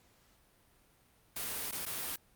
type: noise with dropouts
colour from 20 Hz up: white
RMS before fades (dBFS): -38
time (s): 1.36-2.16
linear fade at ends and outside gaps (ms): 5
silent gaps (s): 1.713-1.724 / 1.854-1.862
effects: pink hiss -67 dBFS RMS until 2.35 s + Opus 48 kbps